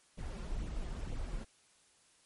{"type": "noise with flanger", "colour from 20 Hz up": "brown", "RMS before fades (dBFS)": -39, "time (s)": [0.17, 1.45], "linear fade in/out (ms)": 20, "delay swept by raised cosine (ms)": [0.29, 5.79], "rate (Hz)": 2.1, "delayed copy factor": 0.65, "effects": ["white hiss -67 dBFS RMS until 2.25 s", "MP3 48 kbps"]}